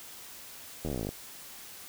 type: slowing click train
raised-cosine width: 2 ms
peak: -21 dBFS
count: 16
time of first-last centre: 0.85-1.09 s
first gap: 12 ms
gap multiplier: 1.04
effects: white hiss -47 dBFS RMS until 1.88 s